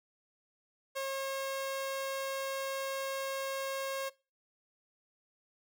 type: tone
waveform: sawtooth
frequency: 541 Hz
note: C#5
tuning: 42 cents flat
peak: -30 dBFS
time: 0.95-4.1 s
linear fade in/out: 20 ms
effects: noise-tail reverb RT60 0.3 s tail -22 dB re dry